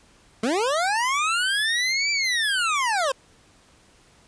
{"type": "linear two-way sweep", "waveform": "25% pulse", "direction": "up then down", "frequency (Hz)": [207.7, 2349, 505], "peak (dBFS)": -17, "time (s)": [0.43, 3.12], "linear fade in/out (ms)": 5, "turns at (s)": 2.11, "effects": ["pink hiss -56 dBFS RMS until 4.27 s", "resampled to 22050 Hz"]}